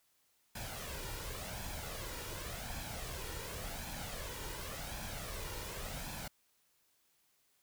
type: noise with flanger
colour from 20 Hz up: pink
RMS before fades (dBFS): -43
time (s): 0.55-6.28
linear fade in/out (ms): 5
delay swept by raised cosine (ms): 1.2 to 2.13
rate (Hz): 0.9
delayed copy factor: +0.55
effects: white hiss -74 dBFS RMS until 7.62 s